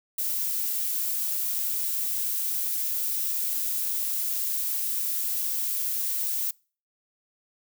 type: noise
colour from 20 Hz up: violet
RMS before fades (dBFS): -28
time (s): 0.18-6.51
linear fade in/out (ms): 5
effects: noise-tail reverb RT60 0.4 s tail -26 dB re dry